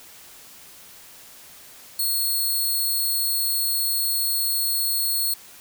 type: tone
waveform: 5% pulse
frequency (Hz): 4317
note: C#8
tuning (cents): -47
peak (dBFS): -14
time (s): 1.99-5.34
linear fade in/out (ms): 5
effects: white hiss -46 dBFS RMS until 5.6 s